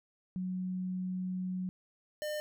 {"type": "tone pair in turn", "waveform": ["sine", "square"], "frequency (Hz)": [184.2, 603.7], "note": ["F#3", "D5"], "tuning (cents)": [-7, 48], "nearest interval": "octave + major sixth", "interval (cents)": 2055, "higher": "second", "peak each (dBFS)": [-33, -35], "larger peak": "first", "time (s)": [[0.36, 1.69], [2.22, 2.4]], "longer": "first", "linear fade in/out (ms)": 0, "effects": []}